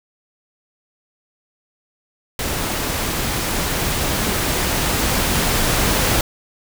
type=noise with level ramp; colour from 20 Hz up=pink; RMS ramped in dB=-23 to -17 dBFS; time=2.39-6.21 s; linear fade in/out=2 ms; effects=none

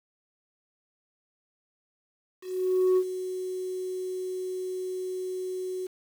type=tone with ADSR envelope; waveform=sine; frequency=370 Hz; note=F#4; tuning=in tune; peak=-16 dBFS; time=2.41-5.87 s; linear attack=560 ms; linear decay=64 ms; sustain=-14 dB; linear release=8 ms; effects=tanh soft clip ceiling -18 dBFS + 8-bit

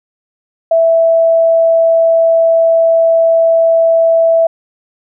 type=tone; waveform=sine; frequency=659.3 Hz; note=E5; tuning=in tune; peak=-6 dBFS; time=0.71-4.47 s; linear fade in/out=5 ms; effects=none

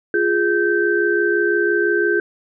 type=tone cluster; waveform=sine; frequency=348.8 / 414.7 / 1554 Hz; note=F4 / G#4 / G6; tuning=-2 / -3 / -16 cents; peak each=-19 dBFS; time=0.14-2.2 s; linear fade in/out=2 ms; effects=none

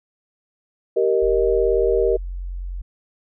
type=chord; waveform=sine; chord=Eb major; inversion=first; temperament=just; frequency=388.9 / 466.7 / 622.3 Hz; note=G4 / Bb4 / Eb5; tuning=-14 / +2 / 0 cents; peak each=-19 / -18 / -24 dBFS; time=0.96-2.17 s; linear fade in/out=10 ms
type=tone; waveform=sine; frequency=44.81 Hz; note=F1; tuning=45 cents sharp; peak=-26 dBFS; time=1.22-2.82 s; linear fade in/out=10 ms
effects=none

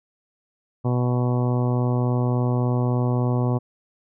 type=harmonic tone; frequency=123.47 Hz; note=B2; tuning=in tune; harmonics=1 / 2 / 3 / 4 / 5 / 6 / 7 / 8 / 9; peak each=-20 / -26 / -30 / -32 / -34 / -36 / -37 / -38 / -39 dBFS; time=0.84-3.59 s; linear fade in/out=20 ms; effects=none

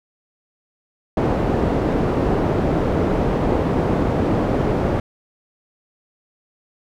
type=low-pass noise; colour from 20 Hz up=white; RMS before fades=-19 dBFS; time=1.17-5 s; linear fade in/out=2 ms; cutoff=460 Hz; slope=12 dB/octave; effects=none

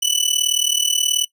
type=tone with amplitude modulation; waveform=20% pulse; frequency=2976 Hz; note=F#7; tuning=9 cents sharp; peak=-7 dBFS; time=0.02-1.25 s; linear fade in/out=10 ms; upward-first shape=sine; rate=38.6 Hz; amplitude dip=90%; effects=noise-tail reverb RT60 0.1 s tail -19 dB re dry

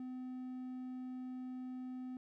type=tone; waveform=triangle; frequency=254.5 Hz; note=C4; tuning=48 cents flat; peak=-40 dBFS; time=0-2.17 s; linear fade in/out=2 ms; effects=none

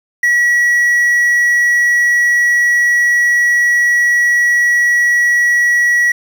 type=tone with quantisation; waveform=triangle; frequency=1928 Hz; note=B6; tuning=42 cents flat; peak=-7 dBFS; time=0.23-6.12 s; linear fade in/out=5 ms; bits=6; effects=none

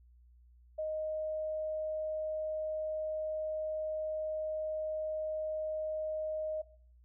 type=tone; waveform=sine; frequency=622.3 Hz; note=D#5; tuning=in tune; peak=-33 dBFS; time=0.78-6.62 s; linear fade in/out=10 ms; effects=noise-tail reverb RT60 0.5 s tail -18 dB re dry + added 60 Hz sine -58 dBFS peak until 7.04 s

